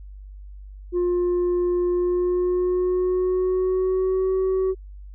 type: tone with pitch glide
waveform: sine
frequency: 354.5 to 377.8 Hz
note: F4 to F#4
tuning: +26 to +36 cents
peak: -16 dBFS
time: 0.92-4.75 s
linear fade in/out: 50 ms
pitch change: +110 cents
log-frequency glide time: 1.91-4.32 s
effects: tanh soft clip ceiling -18 dBFS + added 49 Hz sine -37 dBFS peak until 5.14 s